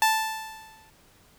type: tone with exponential decay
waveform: sawtooth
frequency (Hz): 880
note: A5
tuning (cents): 0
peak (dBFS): -13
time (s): 0.02-0.9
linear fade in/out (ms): 1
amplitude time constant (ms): 190
effects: pink hiss -58 dBFS RMS until 1.38 s